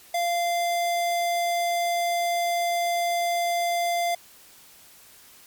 square tone, 692 Hz, F5, 16 cents flat, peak -23 dBFS, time 0.14-4.15 s, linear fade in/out 5 ms, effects white hiss -51 dBFS RMS until 5.46 s + MP3 96 kbps

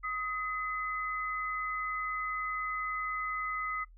sine tone pair together, 1258 / 2028 Hz, D#6 / B6, +19 / +45 cents, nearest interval minor sixth, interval 826 cents, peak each -34 / -37 dBFS, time 0.03-3.85 s, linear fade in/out 20 ms, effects noise-tail reverb RT60 0.1 s tail -17 dB re dry + added 41 Hz sine -52 dBFS peak until 3.97 s

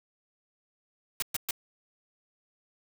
white noise bursts, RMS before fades -30 dBFS, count 3, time 1.2-1.509 s, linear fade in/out 2 ms, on 23 ms, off 120 ms, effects none

